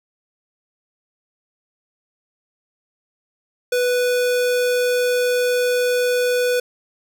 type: tone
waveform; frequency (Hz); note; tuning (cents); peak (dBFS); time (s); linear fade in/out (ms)
square; 493.9; B4; 0; -17; 3.72-6.6; 5
effects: none